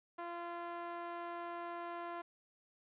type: tone with band-pass filter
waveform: sawtooth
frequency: 344.1 Hz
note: F4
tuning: 26 cents flat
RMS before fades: -44 dBFS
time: 0.18-2.22 s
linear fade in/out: 10 ms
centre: 970 Hz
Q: 1.4
effects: resampled to 8000 Hz + 11-bit